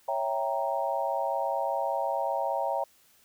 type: chord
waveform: sine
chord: C# diminished seventh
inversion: none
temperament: equal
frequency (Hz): 554.4 / 659.3 / 784 / 932.3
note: C#5 / E5 / G5 / Bb5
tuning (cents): 0 / 0 / 0 / 0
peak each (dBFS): -32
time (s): 0.08-2.84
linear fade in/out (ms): 5
effects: white hiss -62 dBFS RMS until 3.24 s